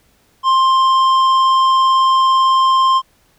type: tone with tanh clipping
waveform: triangle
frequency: 1053 Hz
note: C6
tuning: 11 cents sharp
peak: -11 dBFS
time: 0.43-3.02 s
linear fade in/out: 50 ms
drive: 13 dB
effects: pink hiss -56 dBFS RMS until 3.38 s